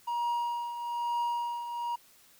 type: tone with tremolo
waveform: triangle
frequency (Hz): 950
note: A#5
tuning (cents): +33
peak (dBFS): -25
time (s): 0.07-1.96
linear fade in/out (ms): 10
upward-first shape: triangle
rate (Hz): 1.1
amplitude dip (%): 65
effects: white hiss -60 dBFS RMS until 2.39 s